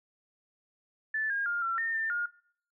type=tone with pitch steps; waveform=sine; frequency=1751 / 1623 / 1409 / 1355 / 1822 / 1792 / 1424 Hz; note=A6 / G#6 / F6 / E6 / A#6 / A6 / F6; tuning=-9 / -40 / +15 / +47 / -40 / +31 / +33 cents; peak=-28 dBFS; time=1.14-2.26 s; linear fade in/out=5 ms; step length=160 ms; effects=noise-tail reverb RT60 0.6 s tail -22 dB re dry